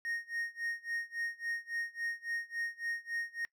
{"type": "tone with tremolo", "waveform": "triangle", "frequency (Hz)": 1859, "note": "A#6", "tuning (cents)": -5, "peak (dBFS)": -31, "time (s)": [0.05, 3.45], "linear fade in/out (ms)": 0, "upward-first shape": "sine", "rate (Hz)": 3.6, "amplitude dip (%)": 95, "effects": ["noise-tail reverb RT60 0.1 s tail -22 dB re dry"]}